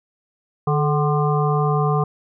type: harmonic tone with a mistuned harmonic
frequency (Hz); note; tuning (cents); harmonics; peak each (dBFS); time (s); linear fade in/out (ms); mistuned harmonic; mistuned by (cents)
149.8; D3; +35; 1 / 3 / 5 / 7 / 8; -18 / -23 / -25 / -26 / -27; 0.67-2.04; 5; 3; -62
effects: none